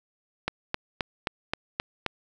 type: click train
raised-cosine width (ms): 0.3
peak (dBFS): -10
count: 7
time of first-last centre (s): 0.48-2.063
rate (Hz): 3.79
effects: none